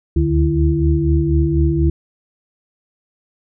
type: tone cluster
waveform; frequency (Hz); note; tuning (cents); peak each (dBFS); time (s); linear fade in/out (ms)
sine; 72.9 / 77 / 150.1 / 333.5; D2 / D#2 / D3 / E4; -12 / -17 / +38 / +20; -18; 0.16-1.9; 5
effects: none